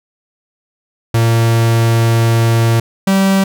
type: tone pair in turn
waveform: 45% pulse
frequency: 115 / 193.64 Hz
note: A#2 / G3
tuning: -23 / -21 cents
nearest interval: major sixth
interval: 902 cents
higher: second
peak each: -9 / -9 dBFS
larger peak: neither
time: 1.14-2.8 / 3.07-3.44 s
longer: first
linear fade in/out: 5 ms
effects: none